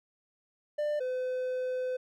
triangle tone pair in turn, 595 / 508.3 Hz, D5 / B4, +22 / +50 cents, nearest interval minor third, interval 272 cents, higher first, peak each -26 / -28 dBFS, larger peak first, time 0.78-1 / 1-1.97 s, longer second, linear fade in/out 10 ms, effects none

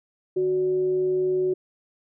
sine tone with frequency modulation, 370 Hz, F#4, in tune, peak -20 dBFS, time 0.36-1.54 s, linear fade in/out 10 ms, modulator 216 Hz, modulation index 0.21, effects none

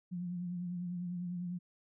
sine tone with vibrato, 177 Hz, F3, 23 cents sharp, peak -36 dBFS, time 0.11-1.59 s, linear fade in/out 20 ms, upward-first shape triangle, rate 10 Hz, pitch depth 49 cents each way, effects none

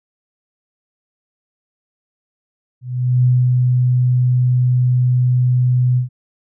sine tone with ADSR envelope, 125.2 Hz, B2, 24 cents sharp, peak -9 dBFS, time 2.81-6.09 s, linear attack 430 ms, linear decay 240 ms, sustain -2 dB, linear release 120 ms, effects none

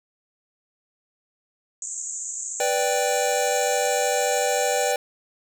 pink band-pass noise, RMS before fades -32 dBFS, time 1.82-4.92 s, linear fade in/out 2 ms, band 6600 to 7800 Hz, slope 96 dB/octave
square chord, G major, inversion first, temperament equal, 493.9 / 587.3 / 784 Hz, B4 / D5 / G5, 0 / 0 / 0 cents, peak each -26 dBFS, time 2.6-4.96 s, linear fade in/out 2 ms
effects none

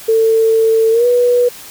sine tone with pitch glide, 447.4 to 487.9 Hz, A4 to B4, +29 to -21 cents, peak -8 dBFS, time 0.08-1.49 s, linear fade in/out 10 ms, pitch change +150 cents, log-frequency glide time 0.91-1.06 s, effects white hiss -34 dBFS RMS until 1.7 s

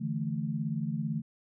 sine chord, D suspended second, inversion none, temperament equal, 146.83 / 164.81 / 220 Hz, D3 / E3 / A3, 0 / 0 / 0 cents, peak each -34 dBFS, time 0-1.22 s, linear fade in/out 20 ms, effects none

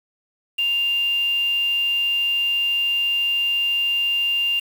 sine tone with quantisation, 2794 Hz, F7, in tune, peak -18 dBFS, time 0.58-4.6 s, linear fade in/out 10 ms, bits 6, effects none

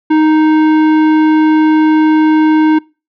triangle tone with tanh clipping, 311.1 Hz, D#4, in tune, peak -8 dBFS, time 0.1-2.79 s, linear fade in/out 10 ms, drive 18 dB, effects noise-tail reverb RT60 0.3 s tail -25 dB re dry

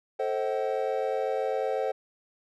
triangle chord, A diminished seventh, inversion none, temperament just, 440 / 528 / 633.6 / 760.3 Hz, A4 / C5 / Eb5 / Gb5, 0 / +16 / +31 / +47 cents, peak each -29 / -28 / -33 / -31 dBFS, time 0.19-1.92 s, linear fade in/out 10 ms, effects none

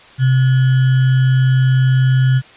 sine tone with sample-and-hold, 130 Hz, C3, 11 cents flat, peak -9 dBFS, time 0.18-2.42 s, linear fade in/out 50 ms, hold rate 1575 Hz, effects white hiss -42 dBFS RMS until 2.56 s + resampled to 8000 Hz

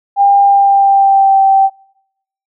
sine tone with pitch glide, 800 to 777.7 Hz, G5 to G5, +35 to -14 cents, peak -5 dBFS, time 0.16-1.7 s, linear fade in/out 50 ms, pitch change -49 cents, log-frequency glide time 0.42-1.41 s, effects noise-tail reverb RT60 0.8 s tail -25 dB re dry

